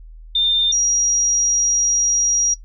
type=tone pair in turn; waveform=sine; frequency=3606 / 5724 Hz; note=A7 / F8; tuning=+42 / +42 cents; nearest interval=minor sixth; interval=800 cents; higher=second; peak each=-14 dBFS; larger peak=neither; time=0.35-0.72 / 0.72-2.54 s; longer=second; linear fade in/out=5 ms; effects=noise-tail reverb RT60 0.1 s tail -18 dB re dry + added 40 Hz sine -36 dBFS peak until 2.64 s